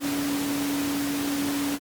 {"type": "tone in noise", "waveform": "sine", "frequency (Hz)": 283.8, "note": "C#4", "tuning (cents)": 41, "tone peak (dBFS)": -25, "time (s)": [0, 1.79], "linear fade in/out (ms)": 50, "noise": "pink", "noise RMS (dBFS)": -31, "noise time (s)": [0, 1.79], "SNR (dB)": 3, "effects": ["high-pass 150 Hz 12 dB/octave", "Opus 48 kbps"]}